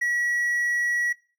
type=tone; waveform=triangle; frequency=1927 Hz; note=B6; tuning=43 cents flat; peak=-20 dBFS; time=0.01-1.13 s; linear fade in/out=10 ms; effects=noise-tail reverb RT60 0.4 s tail -22 dB re dry